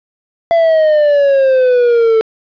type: exponential sweep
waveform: triangle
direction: down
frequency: 678 to 440 Hz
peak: -5 dBFS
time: 0.51-2.21 s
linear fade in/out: 0 ms
effects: resampled to 11025 Hz + 7-bit